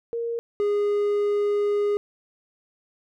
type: tone pair in turn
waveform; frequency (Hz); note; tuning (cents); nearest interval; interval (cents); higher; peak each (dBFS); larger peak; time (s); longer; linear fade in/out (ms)
sine / triangle; 466.2 / 411.3; A#4 / G#4; 0 / -17; major second; 217; first; -25 / -18; second; 0.13-0.39 / 0.6-1.97; second; 0
effects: none